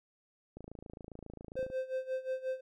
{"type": "click train", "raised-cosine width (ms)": 2, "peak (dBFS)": -33, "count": 32, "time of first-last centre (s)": [0.57, 1.701], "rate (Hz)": 27.4}
{"type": "tone with tremolo", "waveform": "triangle", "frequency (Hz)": 520, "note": "C5", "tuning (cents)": -11, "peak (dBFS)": -29, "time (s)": [1.56, 2.61], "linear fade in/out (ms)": 10, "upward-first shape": "sine", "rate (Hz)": 5.6, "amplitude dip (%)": 85}
{"effects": []}